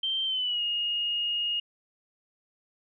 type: tone with pitch glide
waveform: sine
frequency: 3136 to 2859 Hz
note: G7 to F7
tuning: 0 to +40 cents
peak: -26 dBFS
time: 0.03-1.6 s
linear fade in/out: 5 ms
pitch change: -160 cents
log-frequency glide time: 0.25-0.62 s
effects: none